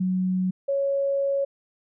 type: tone pair in turn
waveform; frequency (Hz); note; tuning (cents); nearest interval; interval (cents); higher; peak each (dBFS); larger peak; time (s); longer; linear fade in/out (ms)
sine; 185 / 554.4; F#3 / C#5; 0 / 0; octave + perfect fifth; 1900; second; -21; neither; 0-0.51 / 0.68-1.45; second; 10
effects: none